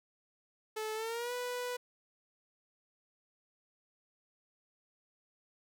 sawtooth tone with pitch glide, 434.2 to 493 Hz, A4 to B4, -23 to -3 cents, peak -32 dBFS, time 0.76-1.77 s, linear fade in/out 10 ms, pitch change +220 cents, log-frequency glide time 0.94-1.33 s, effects none

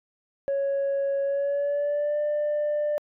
sine tone with pitch glide, 554.4 to 594.2 Hz, C#5 to D5, 0 to +20 cents, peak -21 dBFS, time 0.48-2.98 s, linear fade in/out 0 ms, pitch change +120 cents, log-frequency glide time 1.23-2.19 s, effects tanh soft clip ceiling -21 dBFS

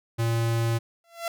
square tone, 115.3 Hz, A#2, 19 cents flat, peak -23 dBFS, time 0.18-0.79 s, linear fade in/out 20 ms
sawtooth tone with exponential growth, 677 Hz, E5, 46 cents sharp, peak -21 dBFS, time 1.04-1.28 s, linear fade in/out 2 ms, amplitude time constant 51 ms
effects none

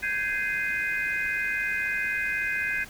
sine chord, Ab major seventh, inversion third, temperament just, 1557.4 / 1661.2 / 2077 / 2492 Hz, G6 / Ab6 / C7 / Eb7, -12 / 0 / -13 / +2 cents, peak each -31 dBFS, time 0.02-2.85 s, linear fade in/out 20 ms, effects pink hiss -46 dBFS RMS until 2.89 s

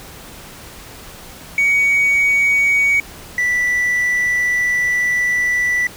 triangle tone pair in turn, 2248 / 1969.1 Hz, C#7 / B6, +24 / -6 cents, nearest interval major second, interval 230 cents, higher first, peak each -9 / -12 dBFS, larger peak first, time 1.58-3 / 3.38-5.87 s, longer second, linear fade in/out 2 ms, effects tanh soft clip ceiling -7 dBFS + pink hiss -37 dBFS RMS until 5.96 s

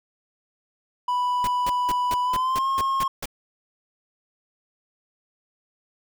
triangle tone with pitch glide, 987.8 to 1077.2 Hz, B5 to C#6, 0 to -50 cents, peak -19 dBFS, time 1.08-3.08 s, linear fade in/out 5 ms, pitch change +150 cents, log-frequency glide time 2.23-2.68 s
pink noise bursts, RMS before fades -31 dBFS, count 9, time 1.44-3.257 s, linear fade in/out 2 ms, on 33 ms, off 190 ms
effects none

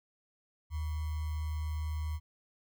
sine tone with sample-and-hold, 77.4 Hz, D#2, 9 cents flat, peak -32 dBFS, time 0.7-2.2 s, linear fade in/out 50 ms, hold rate 1050 Hz, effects none

